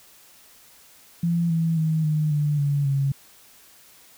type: tone with pitch steps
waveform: sine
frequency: 169.9 / 164.11 / 158.52 / 153.12 / 147.91 / 142.87 / 138 Hz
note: F3 / E3 / D#3 / D#3 / D3 / D3 / C#3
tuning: -47 / -7 / +33 / -27 / +13 / -47 / -7 cents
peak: -19 dBFS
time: 1.23-3.12 s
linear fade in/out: 5 ms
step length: 270 ms
effects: white hiss -52 dBFS RMS until 4.17 s